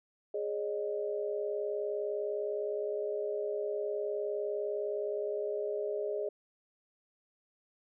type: chord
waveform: sine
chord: Ab suspended fourth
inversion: none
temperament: equal with one note detuned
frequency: 415.3 / 554.4 / 614 Hz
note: Ab4 / Db5 / Eb5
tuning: 0 / 0 / -23 cents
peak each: -34 / -40 / -37 dBFS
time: 0.34-6.29 s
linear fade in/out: 5 ms
effects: none